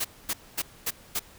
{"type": "noise bursts", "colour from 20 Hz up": "white", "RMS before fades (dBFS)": -28, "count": 5, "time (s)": [0, 1.195], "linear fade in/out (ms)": 10, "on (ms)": 47, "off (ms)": 240, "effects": ["pink hiss -52 dBFS RMS until 1.38 s"]}